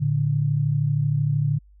sine tone pair together, 113.84 / 146.83 Hz, A#2 / D3, -41 / 0 cents, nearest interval major third, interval 441 cents, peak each -24 / -20 dBFS, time 0-1.59 s, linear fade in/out 20 ms, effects added 50 Hz sine -49 dBFS peak until 1.8 s

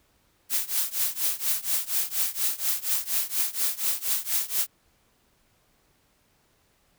blue noise with tremolo, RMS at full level -23 dBFS, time 0.49-4.67 s, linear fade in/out 50 ms, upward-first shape triangle, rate 4.2 Hz, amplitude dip 95%, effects pink hiss -66 dBFS RMS until 6.98 s

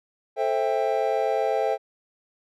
triangle chord, A minor seventh, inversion none, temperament just, 440 / 528 / 660 / 792 Hz, A4 / C5 / E5 / G5, 0 / +16 / +2 / +18 cents, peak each -25 dBFS, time 0.36-1.78 s, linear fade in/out 50 ms, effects none

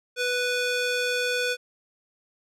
square tone with band-pass filter, 493.9 Hz, B4, in tune, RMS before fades -26 dBFS, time 0.16-1.57 s, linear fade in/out 50 ms, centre 2900 Hz, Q 0.61, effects none

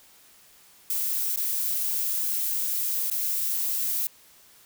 violet noise with dropouts, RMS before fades -27 dBFS, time 0.9-4.07 s, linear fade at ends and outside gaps 2 ms, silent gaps 1.361-1.373 / 3.101-3.113 s, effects white hiss -55 dBFS RMS until 4.65 s

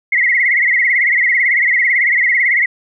sine tone with vibrato, 2032 Hz, B6, 49 cents sharp, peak -10 dBFS, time 0.12-2.66 s, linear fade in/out 5 ms, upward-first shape triangle, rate 18 Hz, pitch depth 150 cents each way, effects none

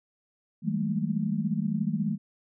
sine tone cluster, 159.9 / 192.6 / 206.9 / 223.5 Hz, D#3 / G3 / G#3 / A3, +48 / -30 / -6 / +27 cents, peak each -31 dBFS, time 0.62-2.18 s, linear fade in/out 50 ms, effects none

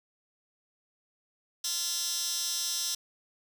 15% pulse tone with high-pass filter, 345 Hz, F4, 21 cents flat, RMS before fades -32 dBFS, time 1.64-2.95 s, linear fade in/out 5 ms, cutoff 5000 Hz, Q 2.2, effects none

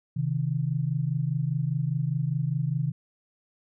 sine tone pair together, 131.9 / 156.86 Hz, C3 / D#3, +14 / +14 cents, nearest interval minor third, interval 300 cents, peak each -27 dBFS, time 0.16-2.92 s, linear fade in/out 10 ms, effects none

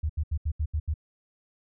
sine tone bursts, 76.7 Hz, D#2, 24 cents flat, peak -24 dBFS, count 7, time 0.03-0.941 s, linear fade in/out 10 ms, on 65 ms, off 76 ms, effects none

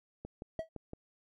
click train, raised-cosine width 2 ms, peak -29 dBFS, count 5, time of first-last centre 0.25-0.934 s, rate 5.85 Hz
triangle tone with exponential decay, 647 Hz, E5, 32 cents flat, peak -29 dBFS, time 0.59-0.69 s, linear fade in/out 5 ms, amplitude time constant 20 ms
effects none

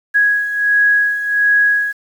sine beating tone pair, 1661.2 / 1662.6 Hz, G#6 / G#6, 0 / +1 cents, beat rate 1.4 Hz, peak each -18 / -12 dBFS, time 0.14-1.93 s, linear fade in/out 20 ms, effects 7-bit

